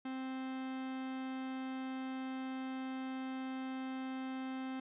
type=tone; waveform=45% pulse; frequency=261.8 Hz; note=C4; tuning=1 cent sharp; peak=-39 dBFS; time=0.05-4.8 s; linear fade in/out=5 ms; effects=resampled to 8000 Hz